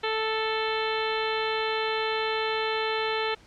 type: harmonic tone with a mistuned harmonic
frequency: 440 Hz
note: A4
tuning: in tune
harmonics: 1 / 2 / 3 / 4 / 5 / 6 / 7 / 8 / 9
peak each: -29 / -32 / -34 / -35 / -36 / -37 / -37 / -38 / -39 dBFS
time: 0.03-3.35 s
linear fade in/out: 10 ms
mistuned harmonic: 9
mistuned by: +46 cents
effects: pink hiss -55 dBFS RMS until 3.46 s + low-pass 6000 Hz 12 dB/octave